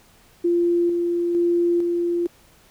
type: tone with tremolo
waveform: sine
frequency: 345.5 Hz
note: F4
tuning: 19 cents flat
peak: -16 dBFS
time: 0.44-2.27 s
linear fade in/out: 10 ms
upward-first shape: square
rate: 1.1 Hz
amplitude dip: 30%
effects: pink hiss -54 dBFS RMS until 2.7 s